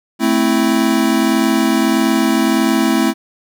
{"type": "chord", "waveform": "square", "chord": "A minor", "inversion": "none", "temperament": "equal", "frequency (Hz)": [220, 261.6, 329.6], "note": ["A3", "C4", "E4"], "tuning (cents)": [0, 0, 0], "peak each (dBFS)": -17, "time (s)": [0.19, 3.14], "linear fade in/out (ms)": 50, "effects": []}